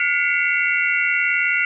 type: tone cluster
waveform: sine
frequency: 1431 / 2015 / 2188 / 2267 / 2735 Hz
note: F6 / B6 / C#7 / C#7 / F7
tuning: +42 / +34 / -23 / +38 / -37 cents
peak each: -22 / -22 / -23 / -25 / -24 dBFS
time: 0-1.65 s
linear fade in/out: 2 ms
effects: none